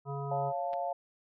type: harmonic tone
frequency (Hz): 140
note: C#3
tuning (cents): +18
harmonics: 1 / 3 / 5 / 7 / 9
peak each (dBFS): -36 / -41 / -43 / -44 / -46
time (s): 0.05-0.53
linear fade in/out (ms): 50
type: chord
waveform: sine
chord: Db augmented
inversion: none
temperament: equal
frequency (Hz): 554.4 / 698.5 / 880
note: Db5 / F5 / A5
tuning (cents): 0 / 0 / 0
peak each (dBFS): -37 / -33 / -39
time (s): 0.31-0.93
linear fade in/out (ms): 5
type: clicks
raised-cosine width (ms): 0.3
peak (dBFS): -34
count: 2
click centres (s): 0.732 / 0.738
effects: none